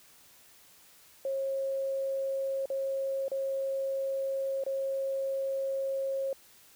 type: tone with dropouts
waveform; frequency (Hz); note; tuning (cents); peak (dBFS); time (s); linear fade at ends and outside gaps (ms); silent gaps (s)
sine; 541; C#5; -42; -29; 1.25-6.33; 2; 2.657-2.701 / 3.282-3.316 / 4.638-4.664
effects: white hiss -58 dBFS RMS until 6.75 s